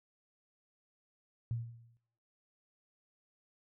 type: tone with exponential decay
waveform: sine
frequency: 116.54 Hz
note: A#2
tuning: in tune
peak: -31 dBFS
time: 1.51-1.97 s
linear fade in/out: 0 ms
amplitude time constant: 100 ms
effects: noise-tail reverb RT60 0.7 s tail -17 dB re dry